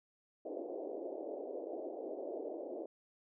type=band-pass noise; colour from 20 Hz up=pink; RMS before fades=-43 dBFS; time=0.45-2.86 s; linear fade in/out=5 ms; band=310 to 660 Hz; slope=48 dB/octave; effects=none